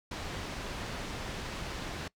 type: low-pass noise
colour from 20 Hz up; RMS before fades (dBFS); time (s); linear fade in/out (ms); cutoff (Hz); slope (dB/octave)
pink; -39; 0.11-2.08; 5; 5200; 12
effects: noise-tail reverb RT60 0.1 s tail -22 dB re dry